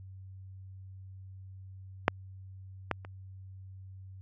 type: clicks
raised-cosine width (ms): 0.5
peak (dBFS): -6 / -13 / -30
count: 3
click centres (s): 2.081 / 2.913 / 3.049
effects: added 95 Hz sine -45 dBFS peak until 4.21 s